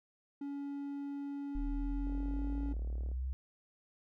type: tone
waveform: triangle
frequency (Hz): 282.2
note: C#4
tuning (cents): +31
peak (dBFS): -36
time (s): 0.41-2.73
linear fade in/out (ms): 5
type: exponential sweep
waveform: sine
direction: up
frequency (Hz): 37.94 to 66.5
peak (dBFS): -34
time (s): 1.55-3.33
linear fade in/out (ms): 0
type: click train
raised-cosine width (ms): 2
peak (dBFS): -39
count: 40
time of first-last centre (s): 2.07-3.116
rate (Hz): 37.3
effects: none